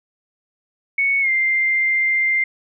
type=tone with pitch glide; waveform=sine; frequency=2217 to 2095 Hz; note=C#7 to C7; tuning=0 to +2 cents; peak=-15 dBFS; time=0.98-2.44 s; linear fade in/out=5 ms; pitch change=-98 cents; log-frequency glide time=1.21-1.29 s; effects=none